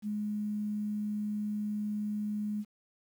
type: tone with quantisation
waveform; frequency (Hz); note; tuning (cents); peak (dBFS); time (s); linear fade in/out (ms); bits
sine; 209.6; G#3; +16; -31; 0.02-2.65; 50; 10
effects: none